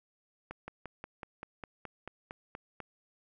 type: slowing click train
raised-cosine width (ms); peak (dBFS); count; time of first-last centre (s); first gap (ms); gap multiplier
0.5; -26; 12; 0.51-2.803; 170; 1.04
effects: none